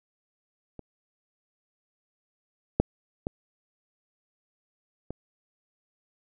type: clicks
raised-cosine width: 2 ms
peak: -27 / -6 / -16 / -21 dBFS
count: 4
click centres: 0.793 / 2.8 / 3.269 / 5.106 s
effects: none